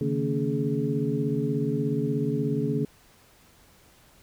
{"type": "tone cluster", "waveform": "sine", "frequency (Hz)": [138, 154.7, 230.2, 283.4, 422.3], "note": ["C#3", "D#3", "A#3", "C#4", "G#4"], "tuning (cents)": [-7, -10, -22, 38, 29], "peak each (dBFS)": -30, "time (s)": [0.01, 2.85], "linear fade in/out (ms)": 2, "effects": ["pink hiss -57 dBFS RMS until 4.22 s"]}